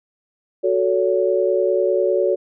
sine chord, F# minor, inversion none, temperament equal with one note detuned, 370 / 440 / 564.7 Hz, F#4 / A4 / C#5, 0 / 0 / +32 cents, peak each -19 / -21 / -19 dBFS, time 0.63-2.36 s, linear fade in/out 20 ms, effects none

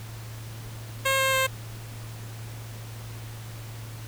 10% pulse tone with pitch steps, 537 / 532.1 / 527.2 Hz, C5 / C5 / C5, +45 / +29 / +13 cents, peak -13 dBFS, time 1.05-1.47 s, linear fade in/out 10 ms, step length 140 ms, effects added 112 Hz sine -37 dBFS peak until 4.07 s + pink hiss -45 dBFS RMS until 4.07 s

